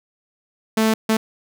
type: tone bursts at uneven times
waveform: sawtooth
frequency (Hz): 220.4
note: A3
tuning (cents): +3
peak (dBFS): -11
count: 2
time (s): 0.77-0.94 / 1.09-1.17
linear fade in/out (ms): 5
effects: none